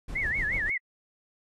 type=noise with tremolo; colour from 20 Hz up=brown; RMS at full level=-35 dBFS; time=0.08-0.7 s; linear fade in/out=5 ms; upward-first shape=sine; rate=6.8 Hz; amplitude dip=50%
type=tone with vibrato; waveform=sine; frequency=1937 Hz; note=B6; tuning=34 cents flat; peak=-26 dBFS; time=0.15-0.78 s; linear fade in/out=10 ms; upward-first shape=sine; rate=5.6 Hz; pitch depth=240 cents each way
effects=AAC 32 kbps